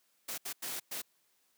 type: noise bursts at uneven times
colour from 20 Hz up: white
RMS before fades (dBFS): -39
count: 4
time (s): 0.28-0.38 / 0.45-0.53 / 0.62-0.8 / 0.91-1.02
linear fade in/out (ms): 10
effects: white hiss -73 dBFS RMS until 1.57 s + high-pass 150 Hz 12 dB/octave